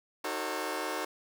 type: chord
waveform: 15% pulse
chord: D# diminished seventh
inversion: none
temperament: just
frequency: 311.1 / 373.4 / 448 / 537.6 Hz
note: D#4 / F#4 / A4 / C5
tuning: 0 / +16 / +31 / +47 cents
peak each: -32 dBFS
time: 0.24-1.05 s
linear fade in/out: 5 ms
effects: none